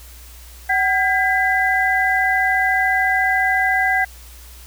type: tone cluster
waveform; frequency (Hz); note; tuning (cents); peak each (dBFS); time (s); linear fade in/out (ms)
sine; 756 / 1614 / 2000; F#5 / G#6 / B6; +37 / -50 / +21; -19; 0.69-4.05; 10
effects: added 60 Hz sine -39 dBFS peak until 4.66 s + white hiss -44 dBFS RMS until 4.66 s